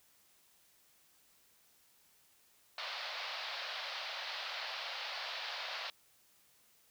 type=band-pass noise; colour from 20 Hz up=white; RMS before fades=-42 dBFS; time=2.78-5.9 s; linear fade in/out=2 ms; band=550 to 4700 Hz; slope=48 dB/octave; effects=white hiss -68 dBFS RMS until 6.9 s